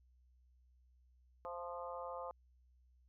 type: harmonic tone with a mistuned harmonic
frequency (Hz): 174.61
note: F3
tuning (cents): 0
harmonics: 3 / 4 / 5 / 6 / 7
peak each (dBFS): -46 / -50 / -50 / -50 / -51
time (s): 1.45-2.31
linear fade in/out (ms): 0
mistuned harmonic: 4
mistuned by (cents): -21
effects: added 62 Hz sine -66 dBFS peak until 3.08 s